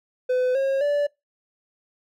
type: tone with pitch steps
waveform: triangle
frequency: 505 / 541.2 / 580.1 Hz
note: B4 / C#5 / D5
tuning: +39 / -42 / -21 cents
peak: -17 dBFS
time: 0.29-1.07 s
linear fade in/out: 10 ms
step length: 260 ms
effects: noise-tail reverb RT60 0.2 s tail -23 dB re dry